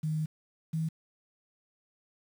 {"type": "tone pair in turn", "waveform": "sine", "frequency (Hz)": [155.56, 160.3], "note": ["D#3", "E3"], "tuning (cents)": [0, -48], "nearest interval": "minor second", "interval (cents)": 52, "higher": "second", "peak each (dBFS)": -28, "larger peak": "neither", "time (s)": [[0.03, 0.26], [0.73, 0.89]], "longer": "first", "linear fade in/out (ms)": 10, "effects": ["9-bit"]}